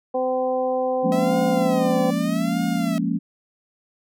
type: harmonic tone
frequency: 256.5 Hz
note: C4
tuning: 34 cents flat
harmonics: 1 / 2 / 3 / 4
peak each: -30 / -21 / -26 / -35 dBFS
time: 0.14-2.11 s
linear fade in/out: 10 ms
type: chord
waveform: sine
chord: Bb minor seventh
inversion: second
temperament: equal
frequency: 174.61 / 207.7 / 233.1 / 277.2 Hz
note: F3 / Ab3 / Bb3 / Db4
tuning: 0 / 0 / 0 / 0 cents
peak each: -25 / -26 / -25 / -26 dBFS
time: 1.03-3.19 s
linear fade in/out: 20 ms
type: tone with vibrato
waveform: sawtooth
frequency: 642 Hz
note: E5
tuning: 46 cents flat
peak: -25 dBFS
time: 1.12-2.98 s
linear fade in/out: 0 ms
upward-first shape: sine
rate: 0.81 Hz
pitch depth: 180 cents each way
effects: none